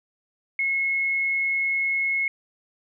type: tone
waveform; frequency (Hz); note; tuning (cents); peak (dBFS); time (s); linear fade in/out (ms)
sine; 2175; C#7; -33; -21; 0.59-2.28; 2
effects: none